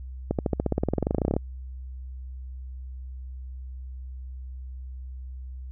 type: accelerating click train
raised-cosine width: 2 ms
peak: -10 dBFS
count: 23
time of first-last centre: 0.31-1.365 s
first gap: 78 ms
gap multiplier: 0.95
effects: added 64 Hz sine -35 dBFS peak until 5.71 s